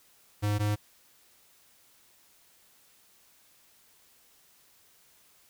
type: tone pair in turn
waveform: square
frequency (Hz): 103.83 / 104.41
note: G#2 / G#2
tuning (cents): 0 / +10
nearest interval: unison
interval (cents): 10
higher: second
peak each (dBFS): -26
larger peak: neither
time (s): 0.42-0.59 / 0.59-0.76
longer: neither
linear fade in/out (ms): 20
effects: white hiss -62 dBFS RMS until 5.49 s